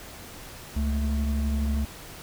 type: tone pair together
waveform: triangle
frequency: 69.3 / 220 Hz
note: C#2 / A3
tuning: 0 / 0 cents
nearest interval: octave + minor sixth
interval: 2000 cents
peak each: -22 / -28 dBFS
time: 0.76-1.85 s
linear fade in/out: 5 ms
effects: pink hiss -43 dBFS RMS until 2.22 s